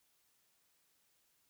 silence, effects white hiss -75 dBFS RMS until 1.49 s

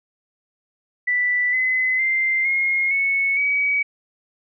sine tone with pitch steps, 1975.5 / 2031 / 2088 / 2147 / 2207 / 2269 Hz, B6 / B6 / C7 / C7 / C#7 / C#7, 0 / +48 / -4 / +44 / -8 / +40 cents, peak -17 dBFS, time 1.07-3.83 s, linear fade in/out 10 ms, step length 460 ms, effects none

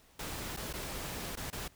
pink noise with dropouts, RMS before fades -40 dBFS, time 0.19-1.68 s, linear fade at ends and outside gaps 5 ms, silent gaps 0.566-0.571 / 0.729-0.736 / 1.356-1.371 / 1.503-1.527 s, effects pink hiss -63 dBFS RMS until 1.75 s

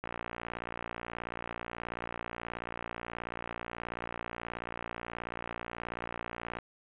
click train, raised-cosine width 0.5 ms, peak -22 dBFS, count 384, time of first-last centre 0.04-6.587 s, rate 58.5 Hz, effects resampled to 8000 Hz + 8-bit

